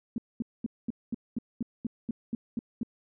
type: tone bursts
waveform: sine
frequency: 232.1 Hz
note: A#3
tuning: 7 cents flat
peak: -27 dBFS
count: 12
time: 0.16-2.832 s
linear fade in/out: 2 ms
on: 21 ms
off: 220 ms
effects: none